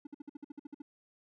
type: tone bursts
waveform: triangle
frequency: 289.6 Hz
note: D4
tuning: 24 cents flat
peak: -39 dBFS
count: 11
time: 0.05-0.82 s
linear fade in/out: 5 ms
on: 20 ms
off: 55 ms
effects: none